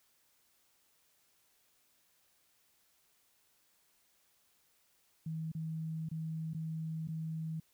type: tone with dropouts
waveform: sine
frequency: 160 Hz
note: D#3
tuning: 49 cents sharp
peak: -36 dBFS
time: 5.26-7.6 s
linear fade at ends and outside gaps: 5 ms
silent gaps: 5.518-5.549 / 6.089-6.113 / 6.535-6.546 / 7.075-7.085 s
effects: white hiss -72 dBFS RMS until 7.73 s